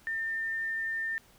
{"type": "tone", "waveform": "sine", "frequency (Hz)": 1803, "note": "A6", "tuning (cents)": 42, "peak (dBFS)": -30, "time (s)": [0.07, 1.18], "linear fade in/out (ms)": 0, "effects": ["pink hiss -60 dBFS RMS until 1.38 s"]}